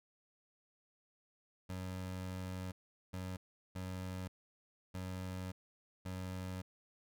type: tone bursts at uneven times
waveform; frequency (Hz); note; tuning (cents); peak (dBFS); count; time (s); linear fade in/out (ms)
25% pulse; 92.5; F#2; 0; -37; 5; 1.69-2.72 / 3.13-3.37 / 3.75-4.28 / 4.94-5.52 / 6.05-6.62; 10
effects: none